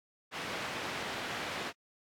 white band-pass noise, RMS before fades -39 dBFS, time 0.31-1.73 s, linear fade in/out 50 ms, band 110 to 2500 Hz, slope 12 dB/octave, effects AAC 64 kbps

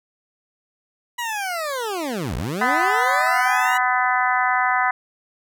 20% pulse linear two-way sweep, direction down then up, 980 to 51.4 to 980 Hz, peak -19 dBFS, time 1.18-3.78 s, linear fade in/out 10 ms, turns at 2.36 s
harmonic tone, 251 Hz, B3, 28 cents sharp, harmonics 3 / 4 / 5 / 6 / 7 / 8, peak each -22 / -23 / -24 / -25 / -25 / -26 dBFS, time 2.61-4.91 s, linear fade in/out 5 ms
effects none

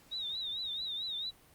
sine tone with vibrato, 3760 Hz, A#7, 14 cents sharp, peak -35 dBFS, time 0.11-1.31 s, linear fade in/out 20 ms, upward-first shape triangle, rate 4.5 Hz, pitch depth 120 cents each way, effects pink hiss -61 dBFS RMS until 1.54 s + Opus 48 kbps

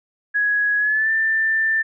sine tone with pitch glide, 1670 to 1779.6 Hz, G#6 to A6, +9 to +19 cents, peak -16 dBFS, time 0.34-1.83 s, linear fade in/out 20 ms, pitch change +110 cents, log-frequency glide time 0.78-1.11 s, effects none

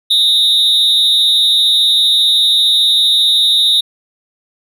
triangle tone with amplitude modulation, 3729 Hz, A#7, in tune, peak -3 dBFS, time 0.1-3.81 s, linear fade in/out 10 ms, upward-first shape sine, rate 245 Hz, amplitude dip 85%, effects none

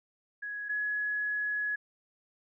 sine tone pair in turn, 1670 / 1686.5 Hz, G#6 / G#6, +9 / +26 cents, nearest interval unison, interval 17 cents, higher second, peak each -35 / -29 dBFS, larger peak second, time 0.42-0.69 / 0.69-1.76 s, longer second, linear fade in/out 10 ms, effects none

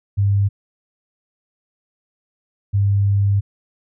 sine tone pair in turn, 100 / 100 Hz, G2 / G2, +35 / +35 cents, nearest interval unison, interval 0 cents, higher neither, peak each -13 dBFS, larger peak neither, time 0.17-0.49 / 2.73-3.41 s, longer second, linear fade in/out 20 ms, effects none

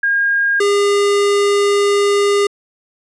sine / square tone pair in turn, 1621 / 405.2 Hz, G#6 / G#4, -42 / -43 cents, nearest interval 2 octaves, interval 2401 cents, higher first, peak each -12 dBFS, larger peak neither, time 0.03-0.6 / 0.6-2.47 s, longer second, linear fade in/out 5 ms, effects resampled to 22050 Hz

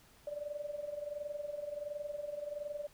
sine tone with amplitude modulation, 587 Hz, D5, 1 cent flat, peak -35 dBFS, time 0.27-2.87 s, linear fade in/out 2 ms, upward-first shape sine, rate 21.4 Hz, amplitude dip 75%, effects pink hiss -63 dBFS RMS until 2.93 s

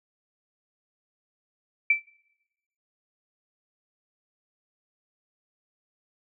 sine tone with exponential decay, 2329 Hz, D7, 15 cents flat, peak -14 dBFS, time 1.9-2.04 s, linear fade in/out 5 ms, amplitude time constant 29 ms, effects noise-tail reverb RT60 0.9 s tail -23 dB re dry

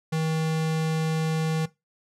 square tone, 159.2 Hz, D#3, 40 cents sharp, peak -24 dBFS, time 0.12-1.66 s, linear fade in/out 10 ms, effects noise-tail reverb RT60 0.2 s tail -18 dB re dry + low-pass 10000 Hz 12 dB/octave

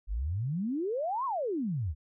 sine exponential two-way sweep, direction up then down, 44.58 to 1121 to 67.2 Hz, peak -29 dBFS, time 0.07-1.95 s, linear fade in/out 50 ms, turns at 1.25 s, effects none

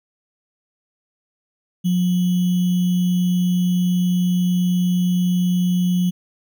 sine tone with sample-and-hold, 179.3 Hz, F3, 46 cents sharp, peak -15 dBFS, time 1.84-6.11 s, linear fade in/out 20 ms, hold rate 3150 Hz, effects none

